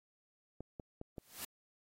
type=clicks; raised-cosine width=2 ms; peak=-31 dBFS; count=4; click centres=0.606 / 0.798 / 1.014 / 1.182 s
type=noise with exponential growth; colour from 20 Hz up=white; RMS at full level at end=-40 dBFS; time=1.17-1.45 s; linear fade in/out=5 ms; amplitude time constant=59 ms
effects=AAC 48 kbps